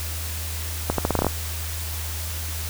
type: accelerating click train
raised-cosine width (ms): 1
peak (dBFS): -6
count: 9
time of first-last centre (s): 0.9-1.267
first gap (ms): 83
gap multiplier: 0.82
effects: added 80 Hz sine -29 dBFS peak until 2.69 s + white hiss -33 dBFS RMS until 2.69 s